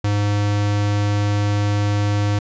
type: tone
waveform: square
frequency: 102.9 Hz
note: G#2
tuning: 16 cents flat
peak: -17 dBFS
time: 0.04-2.39 s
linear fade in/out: 5 ms
effects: resampled to 16000 Hz